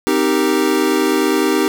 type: chord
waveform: square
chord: C minor seventh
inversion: none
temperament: equal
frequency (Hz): 261.6 / 311.1 / 392 / 466.2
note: C4 / Eb4 / G4 / Bb4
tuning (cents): 0 / 0 / 0 / 0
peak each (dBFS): -21 / -18 / -18 / -24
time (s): 0.07-1.68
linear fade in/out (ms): 0
effects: none